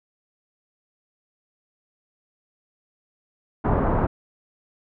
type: low-pass noise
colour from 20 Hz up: pink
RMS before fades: -21 dBFS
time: 3.64-4.07 s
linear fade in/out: 10 ms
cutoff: 1200 Hz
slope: 24 dB/octave
effects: none